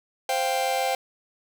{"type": "chord", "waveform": "45% pulse", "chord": "C suspended fourth", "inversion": "none", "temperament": "just", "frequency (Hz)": [523.3, 697.7, 784.9], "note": ["C5", "F5", "G5"], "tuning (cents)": [0, -2, 2], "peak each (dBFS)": [-28, -29, -26], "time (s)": [0.29, 0.95], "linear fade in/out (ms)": 2, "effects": []}